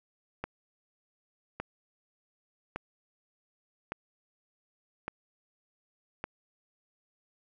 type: click train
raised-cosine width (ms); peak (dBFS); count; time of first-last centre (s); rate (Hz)
0.5; -19; 6; 0.44-6.24; 0.862
effects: none